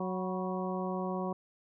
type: harmonic tone with a mistuned harmonic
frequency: 185 Hz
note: F#3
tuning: in tune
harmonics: 1 / 2 / 3 / 4 / 5 / 6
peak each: -35 / -38 / -40 / -41 / -42 / -43 dBFS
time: 0-1.33 s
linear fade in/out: 5 ms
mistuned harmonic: 5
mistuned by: +72 cents
effects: none